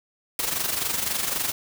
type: noise with amplitude modulation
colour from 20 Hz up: white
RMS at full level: -24 dBFS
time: 0.39-1.52 s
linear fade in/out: 2 ms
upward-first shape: sine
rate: 23.8 Hz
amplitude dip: 60%
effects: none